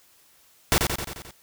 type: noise with echo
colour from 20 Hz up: pink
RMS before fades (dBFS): -19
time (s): 0.72-0.78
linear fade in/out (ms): 0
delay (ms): 88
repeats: 6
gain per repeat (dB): -4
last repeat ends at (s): 1.308
effects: white hiss -58 dBFS RMS until 1.42 s